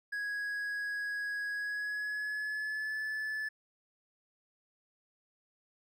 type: tone with pitch glide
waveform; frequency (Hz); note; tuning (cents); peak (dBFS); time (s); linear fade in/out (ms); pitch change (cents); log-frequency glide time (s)
triangle; 1661.2 to 1734.7; G#6 to A6; 0 to -25; -32; 0.12-3.49; 10; +75; 1.52-2.98
effects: none